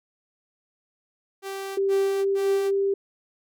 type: tone bursts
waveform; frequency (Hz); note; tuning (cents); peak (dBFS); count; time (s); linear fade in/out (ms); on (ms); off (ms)
sawtooth; 390; G4; -9; -27; 3; 1.42-2.714; 50; 370; 92
type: tone with pitch glide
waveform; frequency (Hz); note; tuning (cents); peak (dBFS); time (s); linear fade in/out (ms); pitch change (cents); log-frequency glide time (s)
sine; 392 to 394.5; G4 to G4; 0 to +11; -20; 1.77-2.94; 5; +11; 1.99-2.53
effects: none